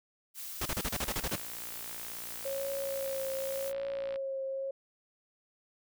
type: noise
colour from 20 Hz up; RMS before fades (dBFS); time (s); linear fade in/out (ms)
blue; -42; 0.34-3.73; 50
type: noise bursts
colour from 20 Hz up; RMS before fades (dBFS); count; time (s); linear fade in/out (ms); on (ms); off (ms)
pink; -33; 10; 0.61-1.358; 5; 46; 32
type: click train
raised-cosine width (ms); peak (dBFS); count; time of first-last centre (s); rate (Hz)
0.3; -30; 184; 1.02-4.159; 58.3
type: tone with vibrato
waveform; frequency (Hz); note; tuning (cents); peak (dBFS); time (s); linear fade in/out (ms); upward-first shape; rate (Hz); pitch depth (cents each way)
sine; 544; C#5; -33; -33; 2.45-4.71; 5; triangle; 0.88; 29
effects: none